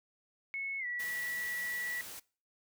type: tone with pitch glide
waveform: sine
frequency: 2196 to 1945.1 Hz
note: C#7 to B6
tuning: -17 to -27 cents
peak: -35 dBFS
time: 0.54-2.01 s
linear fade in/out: 0 ms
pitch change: -210 cents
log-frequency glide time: 0.79-0.86 s
type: noise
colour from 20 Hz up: white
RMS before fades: -46 dBFS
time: 0.99-2.2 s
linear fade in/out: 10 ms
effects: noise-tail reverb RT60 0.4 s tail -23 dB re dry